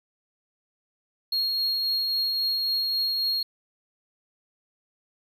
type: tone with tremolo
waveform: triangle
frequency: 4278 Hz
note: C8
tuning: 38 cents sharp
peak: -21 dBFS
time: 1.32-3.43 s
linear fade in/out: 5 ms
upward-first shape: triangle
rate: 3.7 Hz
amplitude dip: 25%
effects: none